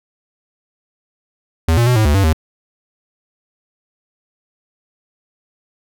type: tone with pitch steps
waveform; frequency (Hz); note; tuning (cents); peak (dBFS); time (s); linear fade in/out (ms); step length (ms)
square; 81.6 / 118.3 / 124.2 / 108.8 / 73.3 / 97.8 / 79; E2 / A#2 / B2 / A2 / D2 / G2 / D#2; -17 / +26 / +10 / -19 / -3 / -4 / +27; -11; 1.68-2.331; 5; 93
effects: none